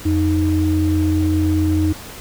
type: tone pair together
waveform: sine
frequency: 87.3 / 311.1 Hz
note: F2 / D#4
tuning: 0 / 0 cents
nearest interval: octave + minor seventh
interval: 2200 cents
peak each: -16 dBFS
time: 0.05-1.93 s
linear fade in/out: 10 ms
effects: tanh soft clip ceiling -6 dBFS + pink hiss -35 dBFS RMS until 2.2 s